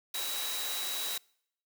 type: tone in noise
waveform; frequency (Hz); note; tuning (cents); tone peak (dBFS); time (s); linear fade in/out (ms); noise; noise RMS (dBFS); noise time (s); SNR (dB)
sine; 3885; B7; -29; -37; 0.14-1.18; 5; white; -36; 0.14-1.18; -4
effects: noise-tail reverb RT60 0.7 s tail -26 dB re dry + high-pass 400 Hz 12 dB/octave